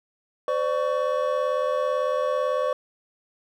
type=tone cluster; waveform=triangle; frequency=514 / 592 / 1123 Hz; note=C5 / D5 / C#6; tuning=-31 / +14 / +22 cents; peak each=-23 / -24 / -27 dBFS; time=0.48-2.73 s; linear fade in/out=2 ms; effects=none